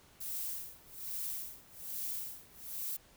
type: noise with tremolo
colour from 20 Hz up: violet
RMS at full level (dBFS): -38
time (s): 0.2-2.97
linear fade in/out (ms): 10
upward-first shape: sine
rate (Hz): 1.2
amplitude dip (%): 95
effects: pink hiss -62 dBFS RMS until 3.16 s